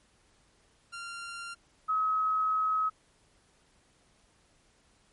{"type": "tone pair in turn", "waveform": ["sawtooth", "sine"], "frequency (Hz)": [1386, 1277.3], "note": ["F6", "D#6"], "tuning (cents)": [-14, 45], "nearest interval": "minor second", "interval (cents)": 141, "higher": "first", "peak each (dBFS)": [-35, -25], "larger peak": "second", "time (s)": [[0.92, 1.55], [1.88, 2.9]], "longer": "second", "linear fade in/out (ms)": 20, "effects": ["pink hiss -66 dBFS RMS until 5.12 s", "MP3 48 kbps"]}